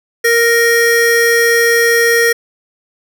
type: tone pair together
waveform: square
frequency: 466.2 / 1864.7 Hz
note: A#4 / A#6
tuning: 0 / 0 cents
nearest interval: 2 octaves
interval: 2400 cents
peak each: -12 dBFS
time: 0.24-2.33 s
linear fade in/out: 10 ms
effects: none